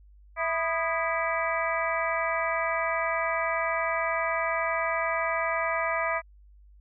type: harmonic tone with a mistuned harmonic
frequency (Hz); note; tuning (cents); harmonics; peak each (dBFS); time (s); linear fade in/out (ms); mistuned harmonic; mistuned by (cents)
329.6; E4; 0; 2 / 3 / 4 / 5 / 6 / 7; -30 / -33 / -31 / -36 / -32 / -34; 0.36-6.22; 50; 4; -110
effects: added 50 Hz sine -51 dBFS peak until 6.8 s